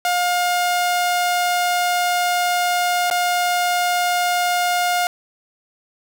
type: tone with dropouts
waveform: sawtooth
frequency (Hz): 711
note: F5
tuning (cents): +31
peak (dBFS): -13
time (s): 0.05-5.07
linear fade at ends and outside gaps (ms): 1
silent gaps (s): 3.101-3.111
effects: none